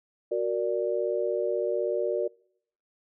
sine chord, Gb augmented, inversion none, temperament equal, 370 / 466.2 / 587.3 Hz, Gb4 / Bb4 / D5, 0 / 0 / 0 cents, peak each -29 dBFS, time 0.31-2.28 s, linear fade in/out 10 ms, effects noise-tail reverb RT60 0.7 s tail -26 dB re dry

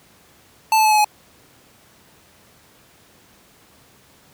square tone with pitch steps, 880 / 870.4 / 860.9 / 851.5 / 842.2 Hz, A5 / A5 / A5 / G#5 / G#5, 0 / -19 / -38 / +43 / +24 cents, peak -13 dBFS, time 0.72-1.045 s, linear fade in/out 2 ms, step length 65 ms, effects pink hiss -52 dBFS RMS until 4.33 s + high-pass 80 Hz 12 dB/octave

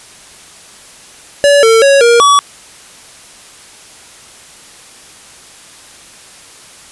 square tone with pitch steps, 571 / 450.7 / 555 / 471.2 / 1140 Hz, D5 / A4 / C#5 / A#4 / C#6, -49 / +42 / +2 / +19 / +48 cents, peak -5 dBFS, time 1.44-2.39 s, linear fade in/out 0 ms, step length 190 ms, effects white hiss -37 dBFS RMS until 6.91 s + resampled to 24000 Hz

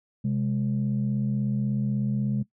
sine tone pair together, 130 / 206.4 Hz, C3 / G#3, -11 / -10 cents, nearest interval minor sixth, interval 801 cents, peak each -25 dBFS, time 0.24-2.43 s, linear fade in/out 10 ms, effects noise-tail reverb RT60 0.1 s tail -18 dB re dry + tanh soft clip ceiling -18 dBFS

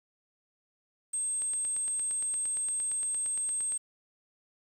sine tone, 8370 Hz, C9, in tune, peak -29 dBFS, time 1.13-3.78 s, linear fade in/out 10 ms
click train, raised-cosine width 0.2 ms, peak -30 dBFS, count 21, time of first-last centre 1.42-3.721 s, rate 8.69 Hz
effects 9-bit

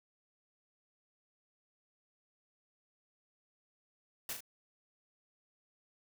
white noise with echo, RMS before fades -39 dBFS, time 4.29-4.33 s, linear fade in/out 2 ms, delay 38 ms, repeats 2, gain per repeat -5 dB, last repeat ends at 4.406 s, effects none

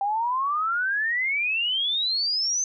sine exponential sweep, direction up, 784 to 6272 Hz, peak -22 dBFS, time 0.01-2.64 s, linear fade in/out 2 ms, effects none

